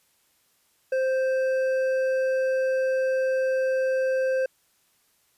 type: tone with hard clipping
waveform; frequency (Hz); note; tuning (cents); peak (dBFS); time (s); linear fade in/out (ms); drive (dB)
sine; 523.3; C5; 0; -23; 0.92-4.46; 5; 7
effects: white hiss -66 dBFS RMS until 5.37 s + resampled to 32000 Hz